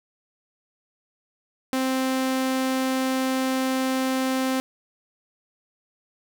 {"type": "tone", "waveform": "sawtooth", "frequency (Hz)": 261.6, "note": "C4", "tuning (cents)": 0, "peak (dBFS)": -18, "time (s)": [1.73, 4.6], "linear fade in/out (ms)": 0, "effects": []}